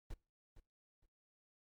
brown noise with echo, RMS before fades -44 dBFS, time 0.1-0.14 s, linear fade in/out 5 ms, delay 460 ms, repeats 2, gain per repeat -13 dB, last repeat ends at 1.06 s, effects noise-tail reverb RT60 0.3 s tail -23 dB re dry + MP3 96 kbps

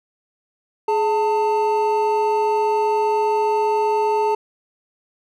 triangle tone pair together, 421.5 / 892.5 Hz, G#4 / A5, +26 / +24 cents, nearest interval octave + minor second, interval 1298 cents, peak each -17 dBFS, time 0.88-4.35 s, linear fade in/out 5 ms, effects none

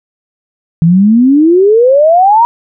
sine exponential sweep, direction up, 159.5 to 963 Hz, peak -3 dBFS, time 0.82-2.45 s, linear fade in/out 0 ms, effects none

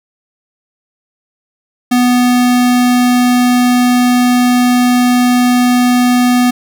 square tone, 246.9 Hz, B3, in tune, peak -8 dBFS, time 1.91-6.51 s, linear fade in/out 10 ms, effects none

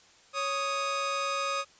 sawtooth tone pair together, 554.4 / 1244.5 Hz, C#5 / D#6, 0 / 0 cents, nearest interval octave + major second, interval 1400 cents, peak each -30 / -26 dBFS, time 0.33-1.65 s, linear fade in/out 50 ms, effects white hiss -58 dBFS RMS until 1.79 s + resampled to 16000 Hz

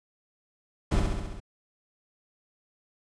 brown noise with echo, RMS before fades -23 dBFS, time 0.91-1 s, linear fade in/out 10 ms, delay 67 ms, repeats 6, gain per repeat -3 dB, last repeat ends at 1.402 s, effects resampled to 22050 Hz

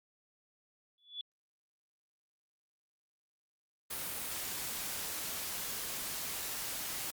sine tone with exponential growth, 3436 Hz, A7, 42 cents flat, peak -35 dBFS, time 0.98-1.21 s, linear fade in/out 1 ms, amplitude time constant 49 ms
white noise, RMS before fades -39 dBFS, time 3.9-7.11 s, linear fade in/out 10 ms
effects Opus 48 kbps

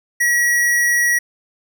square tone, 1918 Hz, A#6, 49 cents sharp, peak -14 dBFS, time 0.2-1.19 s, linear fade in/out 10 ms, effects none

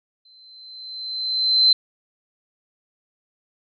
sine tone with exponential growth, 4079 Hz, C8, 45 cents flat, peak -10 dBFS, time 0.25-1.73 s, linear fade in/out 5 ms, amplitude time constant 320 ms, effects none

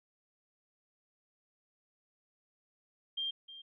sine tone with echo, 3188 Hz, G7, 28 cents sharp, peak -33 dBFS, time 3.17-3.31 s, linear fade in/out 10 ms, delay 310 ms, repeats 1, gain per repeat -14 dB, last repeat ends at 3.62 s, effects none

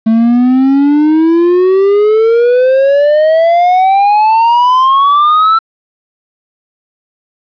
triangle exponential sweep, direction up, 220 to 1340 Hz, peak -3 dBFS, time 0.06-5.59 s, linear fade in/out 10 ms, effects resampled to 11025 Hz + 7-bit

